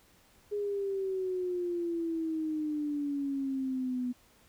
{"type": "exponential sweep", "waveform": "sine", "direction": "down", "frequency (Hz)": [415.3, 245.9], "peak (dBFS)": -30, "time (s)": [0.51, 4.13], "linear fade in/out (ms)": 20, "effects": ["pink hiss -63 dBFS RMS until 4.48 s"]}